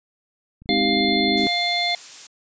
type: click train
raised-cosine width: 5 ms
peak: -32 dBFS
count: 22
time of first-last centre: 0.62-1.437 s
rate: 25.7 Hz
type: chord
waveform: sine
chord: Ab major seventh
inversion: none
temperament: equal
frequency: 207.7 / 261.6 / 311.1 / 392 Hz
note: Ab3 / C4 / Eb4 / G4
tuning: 0 / 0 / 0 / 0 cents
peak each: -25 dBFS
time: 0.69-1.47 s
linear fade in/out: 0 ms
type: harmonic tone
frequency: 700 Hz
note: F5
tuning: 4 cents sharp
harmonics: 1 / 3 / 5 / 6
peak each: -25 / -25 / -25 / -25 dBFS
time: 0.69-1.95 s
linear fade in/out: 2 ms
type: noise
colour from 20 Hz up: blue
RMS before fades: -35 dBFS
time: 1.37-2.27 s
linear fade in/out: 5 ms
effects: resampled to 16000 Hz